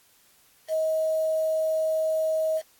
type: tone with quantisation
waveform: sine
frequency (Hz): 634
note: D#5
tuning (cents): +32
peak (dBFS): -22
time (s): 0.68-2.62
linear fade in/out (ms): 50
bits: 7
effects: white hiss -60 dBFS RMS until 2.79 s + AAC 64 kbps